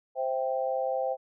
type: chord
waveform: sine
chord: C major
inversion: none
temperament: equal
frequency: 523.3 / 659.3 / 784 Hz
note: C5 / E5 / G5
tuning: 0 / 0 / 0 cents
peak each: -29 / -33 / -32 dBFS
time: 0.15-1.17 s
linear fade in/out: 50 ms
effects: none